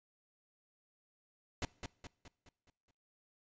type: noise with echo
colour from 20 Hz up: pink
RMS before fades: -36 dBFS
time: 1.62-1.65 s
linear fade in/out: 2 ms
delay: 210 ms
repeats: 6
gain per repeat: -6 dB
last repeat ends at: 2.91 s
effects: noise-tail reverb RT60 0.7 s tail -23 dB re dry + resampled to 16000 Hz